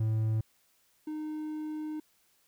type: tone pair in turn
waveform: triangle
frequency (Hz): 110 / 307.4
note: A2 / D#4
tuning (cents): 0 / -21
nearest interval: octave + tritone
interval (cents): 1779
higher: second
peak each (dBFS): -24 / -32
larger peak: first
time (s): 0-0.41 / 1.07-2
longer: second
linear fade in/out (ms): 5
effects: white hiss -69 dBFS RMS until 2.47 s